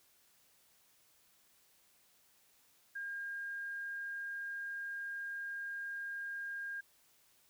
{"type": "tone", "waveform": "sine", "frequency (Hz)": 1613, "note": "G6", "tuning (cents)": 49, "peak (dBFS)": -39, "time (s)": [2.95, 6.81], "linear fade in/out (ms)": 10, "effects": ["white hiss -69 dBFS RMS until 7.49 s"]}